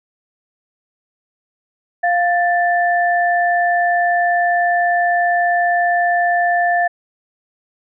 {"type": "tone pair together", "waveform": "sine", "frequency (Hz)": [699.8, 1765], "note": ["F5", "A6"], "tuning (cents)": [3, 5], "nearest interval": "octave + major third", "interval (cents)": 1602, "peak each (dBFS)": [-14, -18], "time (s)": [2.03, 6.88], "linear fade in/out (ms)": 10, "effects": []}